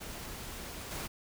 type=noise with level steps; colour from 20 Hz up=pink; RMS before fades=-43 / -39 dBFS; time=0-1.08 s; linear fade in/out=20 ms; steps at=0.91 s; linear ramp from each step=2 ms; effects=none